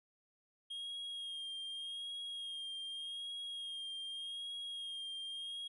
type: tone with vibrato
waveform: triangle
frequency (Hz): 3245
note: G#7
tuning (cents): -41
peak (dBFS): -40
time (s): 0.7-5.68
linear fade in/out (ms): 10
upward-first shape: sine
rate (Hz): 0.84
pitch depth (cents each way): 28
effects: resampled to 32000 Hz